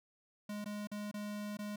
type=tone with dropouts; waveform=square; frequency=207.7 Hz; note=G#3; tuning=in tune; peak=-40 dBFS; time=0.49-1.76 s; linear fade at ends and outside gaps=5 ms; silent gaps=0.644-0.658 / 0.872-0.915 / 1.114-1.14 / 1.571-1.589 s; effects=none